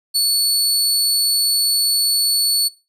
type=tone; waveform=sawtooth; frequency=4435 Hz; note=C#8; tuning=in tune; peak=-11 dBFS; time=0.14-2.69 s; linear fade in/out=20 ms; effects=noise-tail reverb RT60 0.3 s tail -21 dB re dry + resampled to 32000 Hz